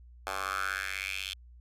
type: tone with high-pass filter sweep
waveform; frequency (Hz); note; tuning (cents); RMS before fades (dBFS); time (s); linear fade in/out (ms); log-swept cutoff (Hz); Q
10% pulse; 96.2; G2; -32; -35; 0.27-1.34; 0; 890 to 3200; 4.5
effects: added 60 Hz sine -50 dBFS peak until 1.6 s + resampled to 32000 Hz